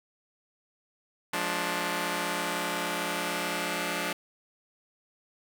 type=chord; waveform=5% pulse; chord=D diminished; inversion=first; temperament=just; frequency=176.2 / 211.4 / 293.7 Hz; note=F3 / Ab3 / D4; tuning=+16 / +31 / 0 cents; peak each=-22 / -24 / -21 dBFS; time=1.33-4.13 s; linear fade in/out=5 ms; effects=none